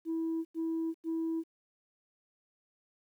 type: tone bursts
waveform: sine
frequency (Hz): 326.4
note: E4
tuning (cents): -17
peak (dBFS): -29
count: 3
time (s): 0.05-1.438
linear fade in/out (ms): 50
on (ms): 400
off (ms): 94
effects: tanh soft clip ceiling -28 dBFS + 11-bit